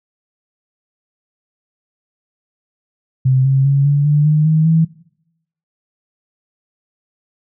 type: tone with pitch steps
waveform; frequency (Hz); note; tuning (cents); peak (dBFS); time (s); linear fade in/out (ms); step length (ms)
sine; 130.81 / 134.88 / 139.07 / 143.39 / 147.85 / 152.45 / 157.19 / 162.07; C3 / C#3 / C#3 / D3 / D3 / D#3 / D#3 / E3; 0 / -47 / +6 / -41 / +12 / -35 / +18 / -29; -9; 3.25-4.85; 10; 200
effects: noise-tail reverb RT60 0.8 s tail -20 dB re dry